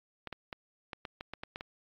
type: clicks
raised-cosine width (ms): 0.3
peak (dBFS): -23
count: 10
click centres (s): 0.273 / 0.327 / 0.528 / 0.932 / 1.052 / 1.209 / 1.336 / 1.435 / 1.559 / 1.609
effects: low-pass 5000 Hz 12 dB/octave + AAC 32 kbps